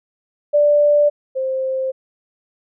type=tone pair in turn; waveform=sine; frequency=587.3 / 525.6 Hz; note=D5 / C5; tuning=0 / +8 cents; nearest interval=major second; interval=192 cents; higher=first; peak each=-10 / -18 dBFS; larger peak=first; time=0.53-1.1 / 1.35-1.92 s; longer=neither; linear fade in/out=20 ms; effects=none